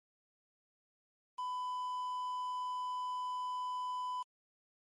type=tone with quantisation; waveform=triangle; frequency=1000 Hz; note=B5; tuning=21 cents sharp; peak=-34 dBFS; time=1.38-4.23 s; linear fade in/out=10 ms; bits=9; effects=low-pass 10000 Hz 12 dB/octave + MP3 48 kbps